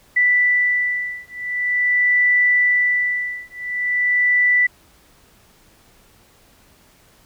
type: beating tone pair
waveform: sine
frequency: 1975.5 / 1975.95 Hz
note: B6 / B6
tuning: 0 / 0 cents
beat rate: 0.45 Hz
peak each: -18 dBFS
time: 0.16-4.67 s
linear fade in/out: 10 ms
effects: pink hiss -53 dBFS RMS until 7.25 s